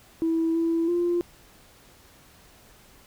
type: tone with pitch steps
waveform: sine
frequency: 327.2 / 331.4 / 347.8 Hz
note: E4 / E4 / F4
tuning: -13 / +9 / -7 cents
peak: -20 dBFS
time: 0.22-1.21 s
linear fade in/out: 0 ms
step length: 330 ms
effects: tanh soft clip ceiling -17 dBFS + pink hiss -54 dBFS RMS until 3.06 s